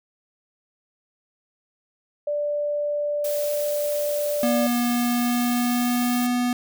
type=tone; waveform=sine; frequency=587.3 Hz; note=D5; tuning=in tune; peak=-22 dBFS; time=2.27-4.67 s; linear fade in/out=5 ms
type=noise; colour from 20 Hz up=blue; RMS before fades=-33 dBFS; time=3.24-6.27 s; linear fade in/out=5 ms
type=tone with pitch glide; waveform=square; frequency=241.2 to 245.4 Hz; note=B3 to B3; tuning=-41 to -11 cents; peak=-21 dBFS; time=4.43-6.53 s; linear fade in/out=2 ms; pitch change=+30 cents; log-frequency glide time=4.86-6.26 s
effects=none